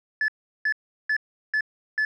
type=tone bursts; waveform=sine; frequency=1729 Hz; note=A6; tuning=31 cents flat; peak=-18 dBFS; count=5; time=0.21-2.05 s; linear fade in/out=2 ms; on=72 ms; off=370 ms; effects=tanh soft clip ceiling -19 dBFS